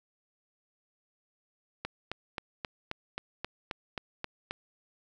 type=click train; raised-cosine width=0.3 ms; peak=-18 dBFS; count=11; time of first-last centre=1.85-4.51 s; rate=3.76 Hz; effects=none